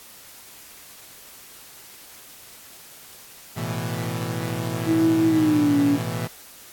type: chord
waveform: sawtooth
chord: A suspended second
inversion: none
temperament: equal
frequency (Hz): 110 / 123.47 / 164.81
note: A2 / B2 / E3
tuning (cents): 0 / 0 / 0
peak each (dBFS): -26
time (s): 3.56-6.28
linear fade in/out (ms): 20
type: tone with pitch glide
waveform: sine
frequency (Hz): 324.9 to 284.5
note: E4 to C#4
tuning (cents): -25 to +45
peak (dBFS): -16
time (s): 4.86-5.99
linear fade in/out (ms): 50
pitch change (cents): -230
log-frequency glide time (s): 5.27-5.77
effects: white hiss -45 dBFS RMS until 6.72 s + AAC 64 kbps